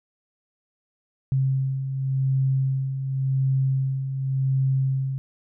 sine beating tone pair, 132.9 / 133.8 Hz, C3 / C3, +27 / +39 cents, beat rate 0.9 Hz, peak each -29 / -21 dBFS, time 1.32-5.18 s, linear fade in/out 0 ms, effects none

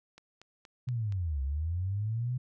click train, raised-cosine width 0.2 ms, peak -34 dBFS, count 5, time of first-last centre 0.18-1.123 s, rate 4.24 Hz
sine linear two-way sweep, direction down then up, 128.4 to 65.41 to 128.4 Hz, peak -29 dBFS, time 0.87-2.38 s, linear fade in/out 10 ms, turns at 1.42 s
effects none

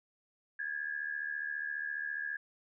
sine tone pair together, 1640 / 1714.7 Hz, G#6 / A6, -22 / -45 cents, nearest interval minor second, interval 77 cents, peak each -37 / -39 dBFS, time 0.59-2.37 s, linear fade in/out 5 ms, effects none

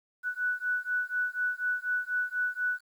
sine beating tone pair, 1480 / 1484.1 Hz, F#6 / F#6, 0 / +5 cents, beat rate 4.1 Hz, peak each -31 dBFS, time 0.23-2.81 s, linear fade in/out 50 ms, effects 10-bit

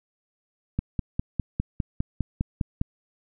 click train, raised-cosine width 5 ms, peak -12 dBFS, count 11, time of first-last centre 0.79-2.814 s, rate 4.94 Hz, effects none

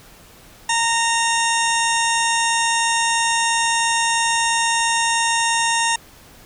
harmonic tone with a mistuned harmonic, 923 Hz, A#5, 17 cents flat, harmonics 1 / 2 / 3 / 4 / 6 / 7 / 8 / 9 / 10, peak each -20 / -23 / -25 / -26 / -28 / -28 / -29 / -30 / -30 dBFS, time 0.69-5.96 s, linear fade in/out 5 ms, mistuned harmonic 8, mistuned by -42 cents, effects pink hiss -46 dBFS RMS until 6.45 s

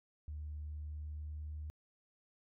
sine tone with pitch glide, 75.3 to 76 Hz, D2 to D#2, +44 to -40 cents, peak -40 dBFS, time 0.28-1.7 s, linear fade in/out 0 ms, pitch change +16 cents, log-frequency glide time 0.69-1.57 s, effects tanh soft clip ceiling -36 dBFS

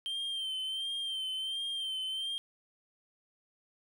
triangle tone with vibrato, 3136 Hz, G7, in tune, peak -32 dBFS, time 0.06-2.38 s, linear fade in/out 0 ms, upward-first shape sine, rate 1.4 Hz, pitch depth 44 cents each way, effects none

